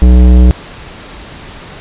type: tone with tanh clipping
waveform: sine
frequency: 61.74 Hz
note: B1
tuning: in tune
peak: -3 dBFS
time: 0.02-0.51 s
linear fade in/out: 0 ms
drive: 15 dB
effects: pink hiss -30 dBFS RMS until 1.8 s + resampled to 8000 Hz